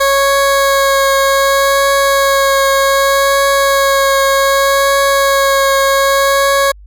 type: tone with vibrato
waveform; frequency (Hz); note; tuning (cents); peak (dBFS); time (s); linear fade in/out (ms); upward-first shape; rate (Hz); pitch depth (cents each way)
20% pulse; 550; C#5; -14; -4; 0-6.72; 10; triangle; 0.65; 14
effects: added 50 Hz sine -34 dBFS peak until 6.86 s